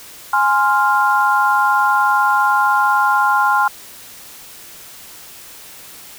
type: chord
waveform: sine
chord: F minor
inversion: first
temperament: equal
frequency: 830.6 / 1046.5 / 1396.9 Hz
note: Ab5 / C6 / F6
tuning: 0 / 0 / 0 cents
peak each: -16 dBFS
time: 0.33-3.68 s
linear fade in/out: 5 ms
effects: white hiss -38 dBFS RMS until 6.18 s